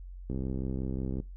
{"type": "click train", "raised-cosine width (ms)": 3, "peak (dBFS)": -22, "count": 60, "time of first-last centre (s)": [0.3, 1.201], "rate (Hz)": 65.5, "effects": ["noise-tail reverb RT60 0.2 s tail -18 dB re dry", "added 45 Hz sine -41 dBFS peak until 1.36 s"]}